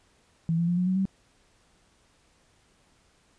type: tone with pitch steps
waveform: sine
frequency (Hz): 164.81 / 169.93 / 175.22 / 180.66 / 186.28 / 192.07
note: E3 / F3 / F3 / F#3 / F#3 / G3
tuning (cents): 0 / -47 / +6 / -41 / +12 / -35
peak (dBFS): -22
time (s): 0.49-1.054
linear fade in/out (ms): 0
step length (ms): 94
effects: pink hiss -64 dBFS RMS until 3.38 s + resampled to 22050 Hz